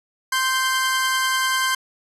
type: tone pair together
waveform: sawtooth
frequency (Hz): 1045.4 / 1563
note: C6 / G6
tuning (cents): -2 / -6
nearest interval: perfect fifth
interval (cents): 696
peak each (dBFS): -18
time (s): 0.32-1.75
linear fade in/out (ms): 5
effects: resampled to 32000 Hz